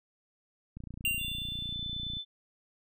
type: click train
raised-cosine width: 5 ms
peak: -30 dBFS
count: 42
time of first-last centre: 0.77-2.169 s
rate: 29.3 Hz
type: tone with exponential decay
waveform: square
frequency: 2778 Hz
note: F7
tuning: 10 cents flat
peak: -26 dBFS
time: 1.05-1.74 s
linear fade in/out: 1 ms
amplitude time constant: 150 ms
type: tone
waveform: sine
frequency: 3520 Hz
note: A7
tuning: in tune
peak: -35 dBFS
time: 1.18-2.25 s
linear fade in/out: 50 ms
effects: none